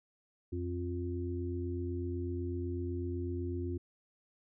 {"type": "harmonic tone", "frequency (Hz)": 88, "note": "F2", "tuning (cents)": 14, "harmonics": [1, 3, 4], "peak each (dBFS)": [-36, -41, -39], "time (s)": [0.52, 3.78], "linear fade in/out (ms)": 10, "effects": []}